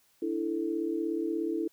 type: chord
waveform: sine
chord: D suspended second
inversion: none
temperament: just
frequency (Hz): 293.7 / 330.4 / 440.5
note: D4 / E4 / A4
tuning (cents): 0 / +4 / +2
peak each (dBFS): -36 / -30 / -35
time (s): 0.22-1.68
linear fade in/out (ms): 5
effects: white hiss -67 dBFS RMS until 1.72 s